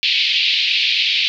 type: band-pass noise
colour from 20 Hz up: pink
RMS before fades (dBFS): -17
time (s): 0.03-1.28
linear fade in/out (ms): 0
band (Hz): 2400 to 4400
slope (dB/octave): 48
effects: none